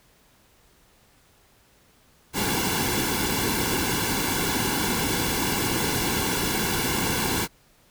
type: noise with comb filter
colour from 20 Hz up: pink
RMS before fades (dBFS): -25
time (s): 2.33-7.48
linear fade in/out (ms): 50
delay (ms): 1.6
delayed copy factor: -0.75
effects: pink hiss -59 dBFS RMS until 7.9 s